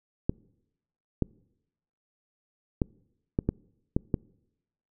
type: clicks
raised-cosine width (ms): 3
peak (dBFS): -11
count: 7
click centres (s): 0.295 / 1.223 / 2.818 / 3.389 / 3.49 / 3.965 / 4.142
effects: noise-tail reverb RT60 0.9 s tail -26 dB re dry